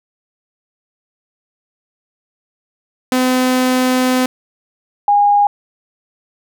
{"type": "tone pair in turn", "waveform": ["sawtooth", "sine"], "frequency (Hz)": [254.9, 817.7], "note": ["C4", "G#5"], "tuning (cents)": [-45, -27], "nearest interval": "octave + minor sixth", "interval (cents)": 2018, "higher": "second", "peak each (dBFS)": -8, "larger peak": "neither", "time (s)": [[3.12, 4.26], [5.08, 5.47]], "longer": "first", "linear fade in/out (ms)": 2, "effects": []}